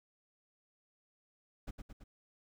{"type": "noise with echo", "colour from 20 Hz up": "brown", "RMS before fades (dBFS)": -41, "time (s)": [1.67, 1.71], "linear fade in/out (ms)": 10, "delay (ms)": 110, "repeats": 3, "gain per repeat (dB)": -4, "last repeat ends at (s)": 2.04, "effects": []}